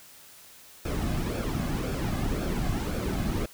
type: noise with flanger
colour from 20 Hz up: brown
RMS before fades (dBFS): -29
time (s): 0.85-3.46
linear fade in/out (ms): 5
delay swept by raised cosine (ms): 1 to 2.2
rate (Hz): 1.9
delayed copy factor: -0.6
effects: white hiss -51 dBFS RMS until 3.53 s